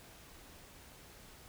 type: silence
effects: pink hiss -56 dBFS RMS until 1.48 s